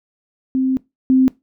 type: tone pair in turn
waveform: sine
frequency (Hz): 261.6 / 260.5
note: C4 / C4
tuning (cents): 0 / -7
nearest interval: unison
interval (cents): 7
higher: first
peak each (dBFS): -14 / -9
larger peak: second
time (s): 0.55-0.77 / 1.1-1.28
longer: first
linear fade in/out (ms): 0
effects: noise-tail reverb RT60 0.2 s tail -21 dB re dry